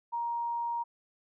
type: tone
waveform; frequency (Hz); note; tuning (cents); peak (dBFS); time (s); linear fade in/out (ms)
sine; 940; A#5; +14; -30; 0.12-0.84; 20
effects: none